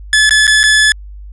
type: tone with dropouts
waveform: sawtooth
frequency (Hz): 1722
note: A6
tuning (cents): -38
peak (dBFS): -3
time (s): 0.13-0.92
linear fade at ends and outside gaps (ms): 1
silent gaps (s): 0.294-0.308 / 0.469-0.477 / 0.632-0.638
effects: added 50 Hz sine -28 dBFS peak until 1.32 s + resampled to 24000 Hz